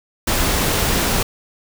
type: noise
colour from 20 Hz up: pink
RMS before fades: -18 dBFS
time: 0.27-1.23 s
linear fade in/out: 5 ms
effects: none